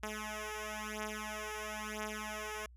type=beating tone pair; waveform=5% pulse; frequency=213.2 / 214.2 Hz; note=G#3 / A3; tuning=+46 / -46 cents; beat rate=1 Hz; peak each=-31 dBFS; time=0.03-2.66 s; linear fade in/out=2 ms; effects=added 60 Hz sine -54 dBFS peak until 2.76 s + resampled to 32000 Hz